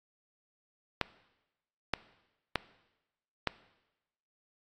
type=clicks; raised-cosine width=0.3 ms; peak=-11 dBFS; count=4; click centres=1.013 / 1.937 / 2.557 / 3.473 s; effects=noise-tail reverb RT60 1.0 s tail -19 dB re dry + AAC 48 kbps